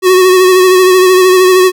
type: tone with vibrato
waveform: square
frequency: 370 Hz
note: F#4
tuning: in tune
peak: -4 dBFS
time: 0.02-1.72 s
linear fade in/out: 50 ms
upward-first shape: sine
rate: 13 Hz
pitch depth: 32 cents each way
effects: none